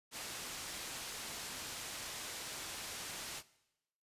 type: low-pass noise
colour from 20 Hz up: white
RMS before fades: -45 dBFS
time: 0.11-3.43 s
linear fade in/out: 50 ms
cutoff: 8100 Hz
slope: 12 dB/octave
effects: noise-tail reverb RT60 0.9 s tail -19 dB re dry + resampled to 32000 Hz